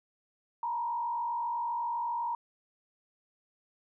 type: tone with frequency modulation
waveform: sine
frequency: 944 Hz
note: A#5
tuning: 22 cents sharp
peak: -30 dBFS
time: 0.63-2.35 s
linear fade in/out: 2 ms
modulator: 47.7 Hz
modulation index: 0.75
effects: none